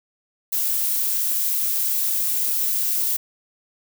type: noise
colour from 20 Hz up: violet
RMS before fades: -22 dBFS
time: 0.52-3.17 s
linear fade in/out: 10 ms
effects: none